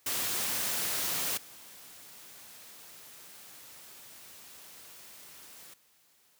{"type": "noise with level steps", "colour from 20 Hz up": "white", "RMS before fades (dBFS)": [-32, -51], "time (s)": [0.06, 5.74], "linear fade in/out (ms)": 5, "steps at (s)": 1.37, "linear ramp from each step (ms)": 5, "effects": ["white hiss -66 dBFS RMS until 6.39 s", "high-pass 80 Hz 12 dB/octave"]}